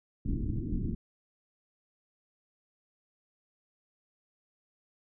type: low-pass noise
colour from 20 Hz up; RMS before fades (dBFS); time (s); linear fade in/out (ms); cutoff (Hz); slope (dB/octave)
pink; -32; 0.25-0.95; 5; 330; 48
effects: none